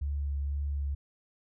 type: tone with vibrato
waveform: sine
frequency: 71 Hz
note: C#2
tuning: 42 cents sharp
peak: -29 dBFS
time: 0.01-0.95 s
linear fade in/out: 10 ms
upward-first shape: triangle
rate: 2 Hz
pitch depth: 19 cents each way
effects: none